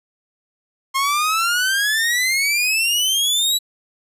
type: exponential sweep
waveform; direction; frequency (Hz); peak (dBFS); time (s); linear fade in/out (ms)
sawtooth; up; 1065 to 3951; -13; 0.94-3.59; 20
effects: resampled to 32000 Hz